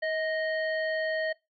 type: harmonic tone with a mistuned harmonic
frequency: 622.3 Hz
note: D#5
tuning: in tune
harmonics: 1 / 3 / 5 / 7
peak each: -29 / -32 / -45 / -45 dBFS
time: 0.02-1.33 s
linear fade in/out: 10 ms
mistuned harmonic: 1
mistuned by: +32 cents
effects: noise-tail reverb RT60 0.2 s tail -21 dB re dry